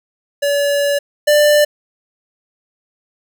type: tone pair in turn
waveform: square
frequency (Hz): 571 / 592.4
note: D5 / D5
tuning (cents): -49 / +15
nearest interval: minor second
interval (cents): 64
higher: second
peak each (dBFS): -14 / -9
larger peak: second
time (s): 0.42-0.99 / 1.27-1.65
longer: first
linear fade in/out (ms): 10
effects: none